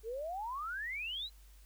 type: exponential sweep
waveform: sine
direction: up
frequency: 423.3 to 4112 Hz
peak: -37 dBFS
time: 0.03-1.3 s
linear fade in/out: 50 ms
effects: added 50 Hz sine -55 dBFS peak until 1.65 s + white hiss -66 dBFS RMS until 1.65 s